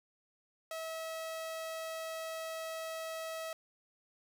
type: tone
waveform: sawtooth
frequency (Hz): 646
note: E5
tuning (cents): -35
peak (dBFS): -35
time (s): 0.71-3.53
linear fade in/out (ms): 2
effects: 12-bit